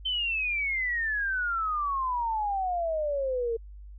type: exponential sweep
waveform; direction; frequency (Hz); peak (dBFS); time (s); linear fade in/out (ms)
sine; down; 3105 to 450; -26; 0.05-3.57; 10
effects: added 50 Hz sine -42 dBFS peak until 3.98 s